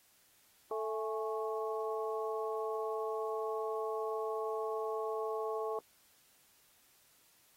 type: harmonic tone with a mistuned harmonic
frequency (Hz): 220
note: A3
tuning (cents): 0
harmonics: 2 / 3 / 4 / 5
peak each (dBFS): -36 / -42 / -43 / -42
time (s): 0.71-5.79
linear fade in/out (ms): 2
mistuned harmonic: 4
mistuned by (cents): -79
effects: white hiss -67 dBFS RMS until 7.56 s + AAC 48 kbps